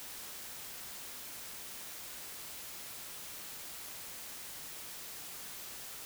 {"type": "silence", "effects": ["white hiss -46 dBFS RMS until 6.05 s"]}